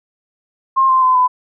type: tone with pitch steps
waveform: sine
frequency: 1064 / 1043.9 / 1024.2 / 1004.9 Hz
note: C6 / C6 / C6 / B5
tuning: +29 / -4 / -37 / +30 cents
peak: -9 dBFS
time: 0.76-1.28 s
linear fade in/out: 20 ms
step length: 130 ms
effects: none